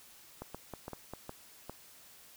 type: clicks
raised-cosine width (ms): 1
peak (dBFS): -27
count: 8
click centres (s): 0.42 / 0.546 / 0.737 / 0.881 / 0.933 / 1.136 / 1.294 / 1.696
effects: white hiss -57 dBFS RMS until 2.36 s